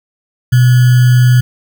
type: tone with sample-and-hold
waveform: sine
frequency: 124.4 Hz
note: B2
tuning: 13 cents sharp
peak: -4 dBFS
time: 0.52-1.41 s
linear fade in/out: 10 ms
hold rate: 1575 Hz
effects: none